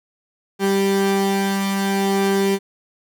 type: tone pair together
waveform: 30% pulse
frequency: 196.3 / 392 Hz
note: G3 / G4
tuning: +3 / 0 cents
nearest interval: octave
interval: 1197 cents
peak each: -16 / -19 dBFS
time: 0.59-2.59 s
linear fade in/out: 50 ms
effects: none